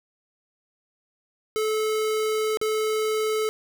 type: tone with dropouts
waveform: square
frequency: 433.6 Hz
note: A4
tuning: 25 cents flat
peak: -23 dBFS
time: 1.56-3.49 s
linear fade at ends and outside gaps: 0 ms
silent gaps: 2.572-2.614 s
effects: none